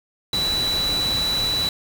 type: tone in noise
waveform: sine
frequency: 3951 Hz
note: B7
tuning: in tune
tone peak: -20 dBFS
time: 0.33-1.69 s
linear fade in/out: 2 ms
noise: pink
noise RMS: -29 dBFS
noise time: 0.33-1.69 s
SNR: +6 dB
effects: none